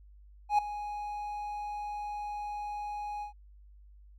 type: tone with ADSR envelope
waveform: triangle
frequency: 830.6 Hz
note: G#5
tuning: in tune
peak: -18 dBFS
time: 0.49-3.33 s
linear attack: 95 ms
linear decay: 5 ms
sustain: -15 dB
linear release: 110 ms
effects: added 50 Hz sine -52 dBFS peak until 4.18 s